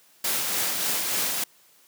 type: noise with tremolo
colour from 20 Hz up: white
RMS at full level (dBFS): -25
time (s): 0.24-1.44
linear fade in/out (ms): 5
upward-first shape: sine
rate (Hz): 3.4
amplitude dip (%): 30
effects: white hiss -58 dBFS RMS until 1.87 s + high-pass 150 Hz 12 dB/octave